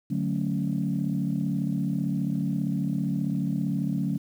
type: chord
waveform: sine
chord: D major seventh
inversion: none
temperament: equal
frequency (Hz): 146.83 / 185 / 220 / 277.2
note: D3 / F#3 / A3 / C#4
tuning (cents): 0 / 0 / 0 / 0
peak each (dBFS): -29 / -28 / -30 / -31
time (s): 0.1-4.18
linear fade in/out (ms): 10
effects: tanh soft clip ceiling -16 dBFS + 9-bit